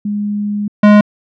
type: tone pair in turn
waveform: sine / square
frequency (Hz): 206.5 / 208.3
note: G#3 / G#3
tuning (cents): -10 / +5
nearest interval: unison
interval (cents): 15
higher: second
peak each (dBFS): -15 / -4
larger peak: second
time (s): 0.05-0.68 / 0.83-1.01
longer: first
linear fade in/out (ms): 5
effects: low-pass 2000 Hz 12 dB/octave